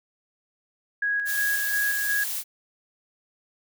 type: tone with tremolo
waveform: sine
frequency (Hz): 1656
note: G#6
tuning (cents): -5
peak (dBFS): -22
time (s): 1.02-2.24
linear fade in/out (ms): 5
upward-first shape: square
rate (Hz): 2.8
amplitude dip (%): 35
type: noise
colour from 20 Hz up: blue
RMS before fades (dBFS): -30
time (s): 1.25-2.44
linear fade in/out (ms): 50
effects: none